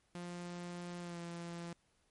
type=tone with pitch glide; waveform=sawtooth; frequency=175.3 to 170.9 Hz; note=F3 to F3; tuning=+7 to -37 cents; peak=-39 dBFS; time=0.15-1.73 s; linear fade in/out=0 ms; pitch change=-44 cents; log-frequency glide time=1-1.19 s; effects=pink hiss -75 dBFS RMS until 2.1 s + MP3 48 kbps